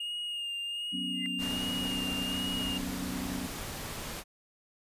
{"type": "tone with vibrato", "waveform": "triangle", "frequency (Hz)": 2841, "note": "F7", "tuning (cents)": 29, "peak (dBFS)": -32, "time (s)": [0, 2.78], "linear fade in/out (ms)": 5, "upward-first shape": "sine", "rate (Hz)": 1.3, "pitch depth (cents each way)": 26}
{"type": "chord", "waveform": "sine", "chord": "F# suspended fourth", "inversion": "none", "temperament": "just", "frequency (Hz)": [185, 246.7, 277.5], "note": ["F#3", "B3", "C#4"], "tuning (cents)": [0, -2, 2], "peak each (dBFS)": -39, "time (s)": [0.92, 3.48], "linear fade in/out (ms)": 20}
{"type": "tone with exponential growth", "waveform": "sine", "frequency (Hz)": 2046, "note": "C7", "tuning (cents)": -39, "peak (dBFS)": -33, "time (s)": [1.12, 1.26], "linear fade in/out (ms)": 0, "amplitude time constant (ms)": 30}
{"type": "noise", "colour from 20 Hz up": "pink", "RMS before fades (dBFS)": -39, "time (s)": [1.38, 4.24], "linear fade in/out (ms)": 50}
{"effects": ["resampled to 32000 Hz"]}